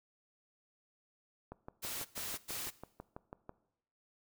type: click train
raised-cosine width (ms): 1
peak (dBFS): -31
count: 13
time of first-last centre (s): 1.52-3.494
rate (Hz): 6.08
type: noise bursts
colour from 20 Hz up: white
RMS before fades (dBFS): -41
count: 3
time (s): 1.82-2.708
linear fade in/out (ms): 20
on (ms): 230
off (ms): 99
effects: noise-tail reverb RT60 0.8 s tail -19 dB re dry